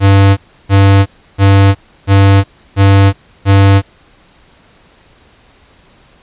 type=tone bursts; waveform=square; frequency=98.3 Hz; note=G2; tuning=5 cents sharp; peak=-4 dBFS; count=6; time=0-3.82 s; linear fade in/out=50 ms; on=370 ms; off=320 ms; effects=pink hiss -46 dBFS RMS until 6.22 s + resampled to 8000 Hz